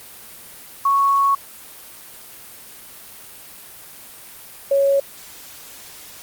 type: tone pair in turn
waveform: sine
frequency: 1108.7 / 554.4 Hz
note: C#6 / C#5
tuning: 0 / 0 cents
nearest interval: octave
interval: 1200 cents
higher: first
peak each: -13 dBFS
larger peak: neither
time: 0.85-1.35 / 4.71-5 s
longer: first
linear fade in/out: 5 ms
effects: white hiss -40 dBFS RMS until 6.22 s + Opus 32 kbps